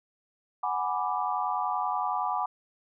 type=chord; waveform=sine; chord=G# half-diminished seventh; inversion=third; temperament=equal; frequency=740 / 830.6 / 987.8 / 1174.7 Hz; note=F#5 / G#5 / B5 / D6; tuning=0 / 0 / 0 / 0 cents; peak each=-32 dBFS; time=0.63-2.46 s; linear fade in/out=5 ms; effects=none